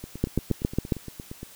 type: two click trains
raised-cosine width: 3 ms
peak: -9 / -23 dBFS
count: 6 / 13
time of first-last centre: 0.24-0.922 / 0.04-1.43 s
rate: 7.33 / 8.63 Hz
effects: white hiss -49 dBFS RMS until 1.55 s